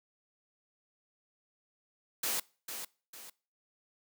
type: noise with echo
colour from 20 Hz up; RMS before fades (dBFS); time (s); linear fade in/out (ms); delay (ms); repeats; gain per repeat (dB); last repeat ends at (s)
white; -33; 2.23-2.4; 5; 450; 2; -8; 3.3
effects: noise-tail reverb RT60 0.4 s tail -24 dB re dry + high-pass 200 Hz 12 dB/octave